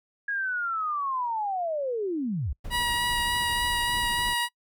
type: linear sweep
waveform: sine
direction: down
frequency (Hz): 1661.2 to 51.91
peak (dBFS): -26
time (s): 0.28-2.53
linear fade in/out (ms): 5
type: noise with tremolo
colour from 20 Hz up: brown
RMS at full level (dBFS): -36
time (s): 2.64-4.34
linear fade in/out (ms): 10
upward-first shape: sine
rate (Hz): 13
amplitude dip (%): 35
type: tone with vibrato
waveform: 15% pulse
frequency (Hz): 961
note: B5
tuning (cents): -48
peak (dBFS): -18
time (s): 2.7-4.49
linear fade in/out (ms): 50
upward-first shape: sine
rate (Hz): 3.4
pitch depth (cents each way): 11
effects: noise-tail reverb RT60 0.1 s tail -26 dB re dry